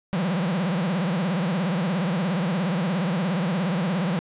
45% pulse tone with vibrato, 179.2 Hz, F3, 45 cents sharp, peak -22 dBFS, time 0.13-4.19 s, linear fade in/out 0 ms, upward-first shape triangle, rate 17 Hz, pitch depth 260 cents each way, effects resampled to 8000 Hz + 10-bit

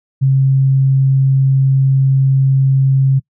sine tone, 134.6 Hz, C3, 49 cents sharp, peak -8 dBFS, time 0.21-3.2 s, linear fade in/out 20 ms, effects noise-tail reverb RT60 0.1 s tail -24 dB re dry

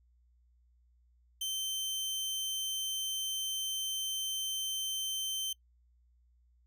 sawtooth tone, 3100 Hz, G7, 20 cents flat, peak -30 dBFS, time 1.41-5.53 s, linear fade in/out 5 ms, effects noise-tail reverb RT60 0.1 s tail -24 dB re dry + added 60 Hz sine -64 dBFS peak until 6.66 s

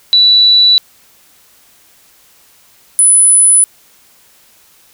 sine tone pair in turn, 3951 / 9996 Hz, B7 / D#9, 0 / +7 cents, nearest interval octave + major third, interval 1607 cents, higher second, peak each -4 dBFS, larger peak neither, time 0.13-0.78 / 2.99-3.64 s, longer neither, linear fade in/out 0 ms, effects white hiss -47 dBFS RMS until 4.93 s

